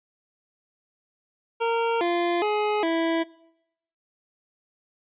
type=tone with pitch steps; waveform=25% pulse; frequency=461.5 / 346.3 / 420.6 / 329.6 Hz; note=A#4 / F4 / G#4 / E4; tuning=-17 / -15 / +22 / 0 cents; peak=-18 dBFS; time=1.6-3.24 s; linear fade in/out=20 ms; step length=410 ms; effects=noise-tail reverb RT60 0.8 s tail -22 dB re dry + resampled to 8000 Hz